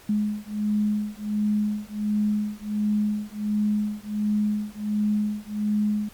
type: beating tone pair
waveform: sine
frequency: 209.3 / 210.7 Hz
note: G#3 / G#3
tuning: +14 / +25 cents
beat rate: 1.4 Hz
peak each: -25 dBFS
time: 0.09-6.09 s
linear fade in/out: 5 ms
effects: pink hiss -50 dBFS RMS until 6.13 s + MP3 96 kbps